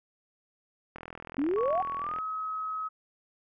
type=click train; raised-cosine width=0.5 ms; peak=-26 dBFS; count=52; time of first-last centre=0.96-2.186 s; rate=41.6 Hz
type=exponential sweep; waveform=sine; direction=up; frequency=261.6 to 784 Hz; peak=-25 dBFS; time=1.38-1.82 s; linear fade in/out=5 ms
type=tone with pitch glide; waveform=sine; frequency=1118 to 1276.8 Hz; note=C#6 to D#6; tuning=+14 to +44 cents; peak=-31 dBFS; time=1.56-2.89 s; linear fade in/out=20 ms; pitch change=+230 cents; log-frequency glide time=1.98-2.17 s
effects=none